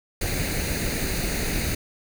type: noise with comb filter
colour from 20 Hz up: pink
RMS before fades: -26 dBFS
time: 0.21-1.75 s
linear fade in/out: 5 ms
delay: 0.46 ms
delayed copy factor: +0.65
effects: none